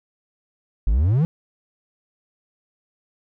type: exponential sweep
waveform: triangle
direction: up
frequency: 45.8 to 174.61 Hz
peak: -13 dBFS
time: 0.87-1.25 s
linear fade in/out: 0 ms
effects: none